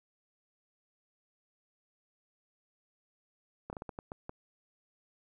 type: slowing click train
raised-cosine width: 1 ms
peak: -26 dBFS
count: 8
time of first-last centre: 3.7-4.294 s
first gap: 29 ms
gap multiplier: 1.35
effects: 11-bit